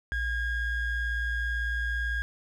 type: ring-modulated tone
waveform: triangle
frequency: 843 Hz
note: G#5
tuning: 26 cents sharp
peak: -22 dBFS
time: 0.12-2.22 s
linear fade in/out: 0 ms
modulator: 784 Hz
effects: none